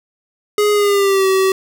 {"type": "tone with pitch glide", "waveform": "square", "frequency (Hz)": [416.6, 382], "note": ["G#4", "G4"], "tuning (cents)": [5, -45], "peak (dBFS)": -12, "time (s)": [0.58, 1.52], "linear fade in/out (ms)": 2, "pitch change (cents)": -150, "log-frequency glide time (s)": [0.72, 1.27], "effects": []}